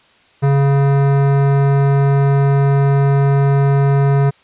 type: tone with hard clipping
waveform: sine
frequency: 139.2 Hz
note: C#3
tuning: 8 cents sharp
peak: -12 dBFS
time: 0.42-4.31 s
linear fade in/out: 20 ms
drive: 17 dB
effects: white hiss -51 dBFS RMS until 4.43 s + resampled to 8000 Hz